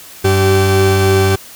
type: tone pair together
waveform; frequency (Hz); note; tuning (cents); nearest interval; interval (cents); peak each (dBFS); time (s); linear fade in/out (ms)
40% pulse; 95.87 / 386.7; G2 / G4; -38 / -24; 2 octaves; 2414; -11; 0.24-1.36; 10
effects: white hiss -36 dBFS RMS until 1.55 s